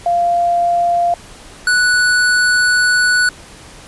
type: tone pair in turn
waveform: sine / square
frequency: 694 / 1478.2 Hz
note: F5 / F#6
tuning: -11 / -2 cents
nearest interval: octave + minor second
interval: 1309 cents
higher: second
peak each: -11 dBFS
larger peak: neither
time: 0.06-1.14 / 1.67-3.29 s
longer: second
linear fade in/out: 2 ms
effects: pink hiss -38 dBFS RMS until 3.87 s + resampled to 24000 Hz